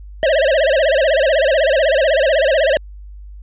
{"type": "tone with vibrato", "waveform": "square", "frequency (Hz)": 587, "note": "D5", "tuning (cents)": -1, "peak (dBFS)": -12, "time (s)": [0.23, 2.77], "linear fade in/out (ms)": 0, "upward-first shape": "sine", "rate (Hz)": 16, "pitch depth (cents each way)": 200, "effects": ["added 50 Hz sine -32 dBFS peak until 3.42 s", "resampled to 8000 Hz"]}